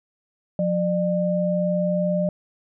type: tone pair together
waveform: sine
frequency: 178.68 / 601 Hz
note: F3 / D5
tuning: +40 / +40 cents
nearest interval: octave + major sixth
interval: 2100 cents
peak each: -22 dBFS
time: 0.59-2.29 s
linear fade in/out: 2 ms
effects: none